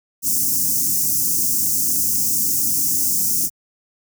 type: band-stop noise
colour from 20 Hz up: white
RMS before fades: -19 dBFS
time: 0.22-3.5 s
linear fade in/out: 50 ms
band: 320 to 5500 Hz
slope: 48 dB/octave
effects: high-pass 100 Hz 12 dB/octave